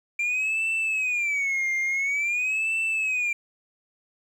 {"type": "tone with vibrato", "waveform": "sine", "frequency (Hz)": 2371, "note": "D7", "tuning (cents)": 16, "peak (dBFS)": -20, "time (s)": [0.19, 3.33], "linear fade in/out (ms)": 5, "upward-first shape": "sine", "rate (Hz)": 0.48, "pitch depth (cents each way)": 200, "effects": ["tanh soft clip ceiling -22 dBFS", "9-bit"]}